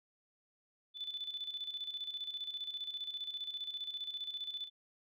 sine tone with tremolo, 3500 Hz, A7, 10 cents flat, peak -37 dBFS, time 0.94-4.7 s, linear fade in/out 50 ms, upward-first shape square, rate 15 Hz, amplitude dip 60%, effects none

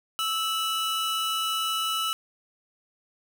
45% pulse tone pair together, 1312.7 / 2947 Hz, E6 / F#7, -8 / -8 cents, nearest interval octave + major second, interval 1400 cents, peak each -28 dBFS, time 0.19-2.13 s, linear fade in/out 0 ms, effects none

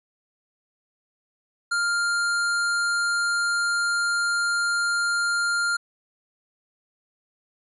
square tone, 1400 Hz, F6, 4 cents sharp, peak -22 dBFS, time 1.71-5.77 s, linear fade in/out 10 ms, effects resampled to 24000 Hz

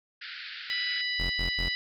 pink band-pass noise, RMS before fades -41 dBFS, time 0.21-1.02 s, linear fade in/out 10 ms, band 1400 to 4900 Hz, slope 96 dB/octave
harmonic tone, 987.8 Hz, B5, in tune, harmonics 2 / 3 / 4 / 5, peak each -31 / -36 / -34 / -36 dBFS, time 0.7-1.75 s, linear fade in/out 0 ms
40% pulse tone bursts, 43.65 Hz, F1, in tune, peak -29 dBFS, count 3, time 1.19-1.69 s, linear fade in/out 10 ms, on 110 ms, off 85 ms
effects none

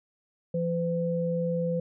sine tone pair together, 170 / 507.4 Hz, F3 / B4, -46 / +47 cents, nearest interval octave + perfect fifth, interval 1893 cents, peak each -28 dBFS, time 0.54-1.8 s, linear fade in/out 5 ms, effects none

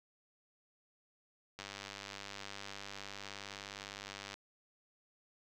click train, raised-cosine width 0.2 ms, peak -27 dBFS, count 275, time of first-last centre 1.59-4.341 s, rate 99.6 Hz, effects none

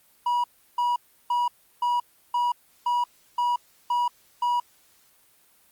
triangle tone bursts, 968 Hz, B5, 35 cents flat, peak -19 dBFS, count 9, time 0.26-4.6 s, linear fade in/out 5 ms, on 180 ms, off 340 ms, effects white hiss -60 dBFS RMS until 5.71 s + Opus 32 kbps

